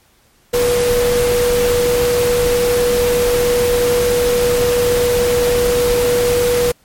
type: tone in noise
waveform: sine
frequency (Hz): 485.6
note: B4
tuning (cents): -29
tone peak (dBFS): -12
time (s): 0.53-6.72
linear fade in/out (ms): 10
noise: pink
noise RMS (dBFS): -21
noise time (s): 0.53-6.72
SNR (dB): +6
effects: pink hiss -54 dBFS RMS until 6.84 s + MP3 64 kbps